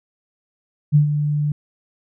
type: tone with ADSR envelope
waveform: sine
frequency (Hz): 148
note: D3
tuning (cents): +14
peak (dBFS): -8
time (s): 0.92-1.52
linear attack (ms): 34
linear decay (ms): 110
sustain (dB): -9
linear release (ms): 3
effects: none